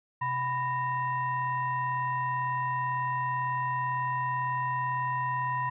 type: tone with frequency modulation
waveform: sine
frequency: 992 Hz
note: B5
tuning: 7 cents sharp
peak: -27 dBFS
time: 0.21-5.7 s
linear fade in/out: 10 ms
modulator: 862 Hz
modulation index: 0.73
effects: none